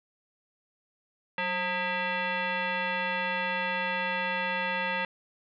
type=tone with frequency modulation; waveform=sine; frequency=532 Hz; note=C5; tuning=29 cents sharp; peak=-27 dBFS; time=1.38-5.05 s; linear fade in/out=2 ms; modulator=720 Hz; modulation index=3.3; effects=none

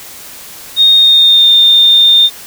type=tone with pitch glide; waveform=sine; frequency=3700 to 3626 Hz; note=A#7 to A#7; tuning=-14 to -49 cents; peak=-3 dBFS; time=0.76-2.3 s; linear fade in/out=50 ms; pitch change=-35 cents; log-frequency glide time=0.97-1.5 s; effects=white hiss -31 dBFS RMS until 2.46 s

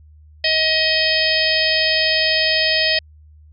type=harmonic tone; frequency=632 Hz; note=D#5; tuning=27 cents sharp; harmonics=1 / 3 / 4 / 5 / 6 / 7 / 8; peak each=-23 / -21 / -23 / -22 / -27 / -22 / -21 dBFS; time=0.44-2.99 s; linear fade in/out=5 ms; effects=added 76 Hz sine -43 dBFS peak until 3.52 s

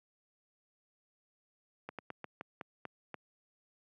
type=slowing click train; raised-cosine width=0.5 ms; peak=-26 dBFS; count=8; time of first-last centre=1.89-3.143 s; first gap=97 ms; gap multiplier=1.2; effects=high-pass 150 Hz 12 dB/octave

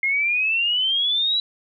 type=exponential sweep; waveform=sine; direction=up; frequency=2125 to 3951 Hz; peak=-18 dBFS; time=0.03-1.4 s; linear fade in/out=2 ms; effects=none

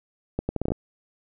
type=accelerating click train; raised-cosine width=2 ms; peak=-12 dBFS; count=8; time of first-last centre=0.39-0.719 s; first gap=100 ms; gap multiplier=0.73; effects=none

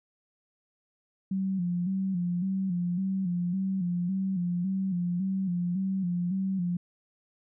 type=tone with vibrato; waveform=sine; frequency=183.5 Hz; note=F#3; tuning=14 cents flat; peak=-26 dBFS; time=1.31-6.77 s; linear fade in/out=5 ms; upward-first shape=square; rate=1.8 Hz; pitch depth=74 cents each way; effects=none

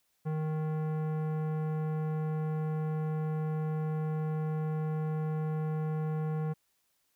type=tone with tanh clipping; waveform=sine; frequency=155.6 Hz; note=D#3; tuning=in tune; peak=-32 dBFS; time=0.25-6.54 s; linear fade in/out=20 ms; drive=16 dB; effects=white hiss -75 dBFS RMS until 7.15 s

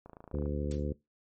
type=click train; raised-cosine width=1 ms; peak=-34 dBFS; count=12; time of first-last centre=0.06-0.459 s; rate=27.6 Hz
type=harmonic tone; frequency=73 Hz; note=D2; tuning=10 cents flat; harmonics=1 / 2 / 3 / 4 / 5 / 6 / 7; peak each=-34 / -37 / -39 / -40 / -41 / -42 / -42 dBFS; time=0.33-0.93 s; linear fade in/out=10 ms
type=noise with exponential decay; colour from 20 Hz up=blue; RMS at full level=-39 dBFS; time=0.71-0.87 s; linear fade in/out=1 ms; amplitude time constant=33 ms
effects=noise-tail reverb RT60 0.2 s tail -21 dB re dry + MP3 32 kbps

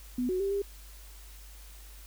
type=tone with pitch steps; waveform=sine; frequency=248.4 / 369.2 / 393.7 / 400 Hz; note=B3 / F#4 / G4 / G4; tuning=+10 / -4 / +8 / +35 cents; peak=-27 dBFS; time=0.18-0.62 s; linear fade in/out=5 ms; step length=110 ms; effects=added 50 Hz sine -47 dBFS peak until 2.06 s + white hiss -54 dBFS RMS until 2.06 s

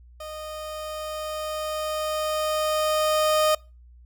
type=tone with level ramp; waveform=30% pulse; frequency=617 Hz; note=D#5; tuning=15 cents flat; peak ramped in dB=-32 to -15 dBFS; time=0.2-3.55 s; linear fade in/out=5 ms; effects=noise-tail reverb RT60 0.3 s tail -25 dB re dry + added 60 Hz sine -47 dBFS peak until 4.05 s

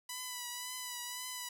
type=tone with vibrato; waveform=5% pulse; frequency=990 Hz; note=B5; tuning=4 cents sharp; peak=-28 dBFS; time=0.09-1.49 s; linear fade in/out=5 ms; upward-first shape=triangle; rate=1.9 Hz; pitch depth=40 cents each way; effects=none

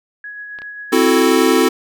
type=tone with tremolo; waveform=sine; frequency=1672 Hz; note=G#6; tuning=11 cents sharp; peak=-27 dBFS; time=0.24-1.22 s; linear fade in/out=2 ms; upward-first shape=sine; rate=7.5 Hz; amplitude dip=30%
type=clicks; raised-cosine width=0.3 ms; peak=-20 dBFS; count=2; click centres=0.588 / 0.619 s
type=chord; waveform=square; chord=F# half-diminished seventh; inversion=second; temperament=equal; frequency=261.6 / 329.6 / 370 / 440 Hz; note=C4 / E4 / F#4 / A4; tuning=0 / 0 / 0 / 0 cents; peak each=-17 dBFS; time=0.92-1.69 s; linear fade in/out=10 ms
effects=none

